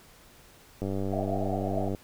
click train, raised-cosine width 2 ms, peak -19 dBFS, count 111, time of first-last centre 0.82-1.948 s, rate 97.5 Hz
pink band-pass noise, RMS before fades -34 dBFS, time 1.12-1.89 s, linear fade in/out 10 ms, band 630 to 730 Hz, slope 96 dB/octave
effects pink hiss -55 dBFS RMS until 2.03 s

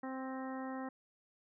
harmonic tone with a mistuned harmonic, 262.3 Hz, C4, 4 cents sharp, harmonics 1 / 2 / 3 / 4 / 5 / 6 / 7, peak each -41 / -47 / -47 / -50 / -53 / -57 / -53 dBFS, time 0.03-0.89 s, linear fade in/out 5 ms, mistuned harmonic 7, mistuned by +22 cents, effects none

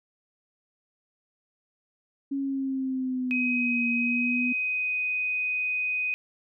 sine linear two-way sweep, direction down then up, 277.2 to 236.8 to 248.3 Hz, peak -26 dBFS, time 2.31-4.53 s, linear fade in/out 10 ms, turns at 3.89 s
sine tone with pitch glide, 2524 to 2499 Hz, D#7 to D#7, +24 to +7 cents, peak -25 dBFS, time 3.31-6.14 s, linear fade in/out 0 ms, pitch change -17 cents, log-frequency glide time 4.23-4.95 s
effects none

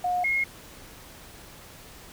sine tone pair in turn, 719 / 2155 Hz, F#5 / C#7, -50 / -49 cents, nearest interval octave + perfect fifth, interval 1901 cents, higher second, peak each -23 / -22 dBFS, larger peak second, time 0.04-0.24 / 0.24-0.44 s, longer neither, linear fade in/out 5 ms, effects pink hiss -47 dBFS RMS until 2.12 s

